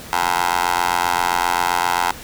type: tone with high-pass filter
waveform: 15% pulse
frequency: 87.6 Hz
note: F2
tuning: 6 cents sharp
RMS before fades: -19 dBFS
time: 0.13-2.11 s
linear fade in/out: 0 ms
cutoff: 910 Hz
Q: 2.4
effects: pink hiss -36 dBFS RMS until 2.23 s